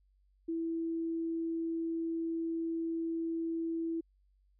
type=tone; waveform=sine; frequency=329.6 Hz; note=E4; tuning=in tune; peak=-32 dBFS; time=0.48-4.01 s; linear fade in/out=10 ms; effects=added 48 Hz sine -66 dBFS peak until 4.59 s